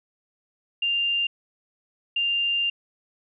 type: tone bursts at uneven times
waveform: sine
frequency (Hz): 2794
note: F7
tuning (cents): 0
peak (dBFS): -21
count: 2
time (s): 0.82-1.27 / 2.16-2.7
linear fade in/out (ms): 5
effects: none